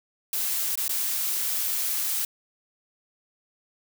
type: noise with dropouts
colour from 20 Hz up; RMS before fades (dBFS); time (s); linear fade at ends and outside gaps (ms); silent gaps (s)
blue; -27; 0.33-2.25; 2; 0.755-0.775 / 0.881-0.893
effects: none